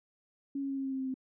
sine tone with pitch steps, 277.2 / 274.8 / 272.4 / 270.1 / 267.8 / 265.4 / 263.2 / 260.9 Hz, C#4 / C#4 / C#4 / C#4 / C4 / C4 / C4 / C4, 0 / -15 / -30 / -45 / +40 / +25 / +10 / -5 cents, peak -32 dBFS, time 0.55-1.142 s, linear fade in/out 5 ms, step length 74 ms, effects none

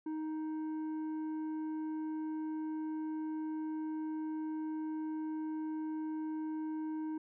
sine tone with tanh clipping, 312.3 Hz, D#4, 7 cents sharp, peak -37 dBFS, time 0.06-7.18 s, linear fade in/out 5 ms, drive 7 dB, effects none

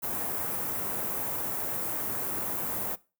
white band-stop noise, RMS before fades -32 dBFS, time 0.02-2.96 s, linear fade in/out 20 ms, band 1100 to 16000 Hz, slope 12 dB/octave, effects noise-tail reverb RT60 0.3 s tail -20 dB re dry + high-pass 80 Hz 12 dB/octave

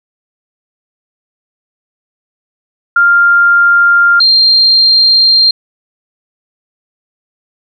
sine tone pair in turn, 1396.9 / 4186 Hz, F6 / C8, 0 / 0 cents, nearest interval octave + perfect fifth, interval 1900 cents, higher second, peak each -4 dBFS, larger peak neither, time 2.96-4.2 / 4.2-5.51 s, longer second, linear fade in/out 5 ms, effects none

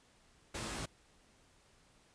pink noise with comb filter, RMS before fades -41 dBFS, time 0.54-0.86 s, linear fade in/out 10 ms, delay 18 ms, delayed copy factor +0.8, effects pink hiss -67 dBFS RMS until 2.14 s + resampled to 22050 Hz

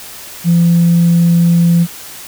sine tone, 170.4 Hz, F3, 42 cents flat, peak -5 dBFS, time 0.44-1.87 s, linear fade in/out 50 ms, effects tanh soft clip ceiling -3 dBFS + white hiss -31 dBFS RMS until 2.27 s

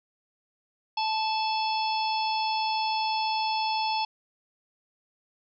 harmonic tone with a mistuned harmonic, 877 Hz, A5, 6 cents flat, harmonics 1 / 3 / 4 / 5 / 6, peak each -26 / -35 / -37 / -36 / -36 dBFS, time 0.97-4.05 s, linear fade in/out 5 ms, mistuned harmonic 4, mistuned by -62 cents, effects none

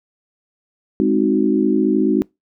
sine chord, Ab dominant seventh, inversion none, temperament equal, 207.7 / 261.6 / 311.1 / 370 Hz, Ab3 / C4 / Eb4 / Gb4, 0 / 0 / 0 / 0 cents, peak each -19 / -19 / -18 / -19 dBFS, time 1-2.22 s, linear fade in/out 0 ms, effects noise-tail reverb RT60 0.2 s tail -25 dB re dry

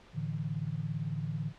sine chord, A suspended fourth, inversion none, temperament equal, 110 / 146.83 / 164.81 Hz, A2 / D3 / E3, 0 / 0 / 0 cents, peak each -39 / -35 / -37 dBFS, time 0.13-1.53 s, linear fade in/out 50 ms, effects pink hiss -57 dBFS RMS until 1.58 s + low-pass 4000 Hz 12 dB/octave

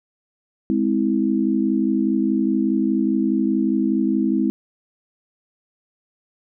sine chord, Ab augmented, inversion none, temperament just, 207.7 / 259.6 / 324.5 Hz, Ab3 / C4 / E4, 0 / -13 / -27 cents, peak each -21 dBFS, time 0.7-4.5 s, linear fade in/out 0 ms, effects none

